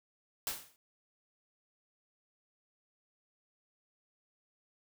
white noise with exponential decay, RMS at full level -33 dBFS, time 0.47-0.76 s, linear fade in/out 1 ms, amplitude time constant 63 ms, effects none

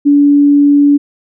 sine tone, 287.1 Hz, D4, 39 cents flat, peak -4 dBFS, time 0.05-0.98 s, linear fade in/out 20 ms, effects none

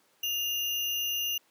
sine tone with sample-and-hold, 2824 Hz, F7, 19 cents sharp, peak -28 dBFS, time 0.23-1.38 s, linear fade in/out 5 ms, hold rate 8820 Hz, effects pink hiss -66 dBFS RMS until 1.5 s + high-pass 300 Hz 12 dB/octave

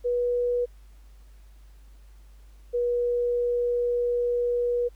sine tone pair in turn, 486.6 / 483.2 Hz, B4 / B4, -26 / -38 cents, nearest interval unison, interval 12 cents, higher first, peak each -22 dBFS, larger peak neither, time 0.04-0.66 / 2.73-4.89 s, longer second, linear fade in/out 20 ms, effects added 50 Hz sine -47 dBFS peak until 4.95 s + pink hiss -64 dBFS RMS until 4.95 s

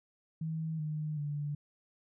sine tone with pitch steps, 160 / 153.04 / 146.38 Hz, D#3 / D#3 / D3, +49 / -28 / -5 cents, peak -33 dBFS, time 0.41-1.55 s, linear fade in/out 5 ms, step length 380 ms, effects none

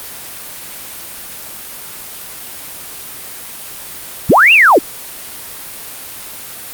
sine linear two-way sweep, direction up then down, 61.74 to 2834 to 231.1 Hz, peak -4 dBFS, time 4.29-4.79 s, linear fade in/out 10 ms, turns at 4.53 s, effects white hiss -29 dBFS RMS until 6.73 s + Opus 32 kbps

